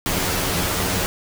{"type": "noise with comb filter", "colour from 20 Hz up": "pink", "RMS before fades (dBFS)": -22, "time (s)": [0.06, 1.06], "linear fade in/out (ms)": 0, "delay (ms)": 11, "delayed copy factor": 0.65, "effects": []}